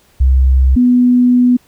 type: tone pair in turn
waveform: sine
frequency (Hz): 65.41 / 247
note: C2 / B3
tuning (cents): 0 / 0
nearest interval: octave + major seventh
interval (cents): 2300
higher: second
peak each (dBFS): -6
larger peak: neither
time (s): 0.2-0.76 / 0.76-1.57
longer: second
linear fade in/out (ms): 10
effects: pink hiss -51 dBFS RMS until 1.67 s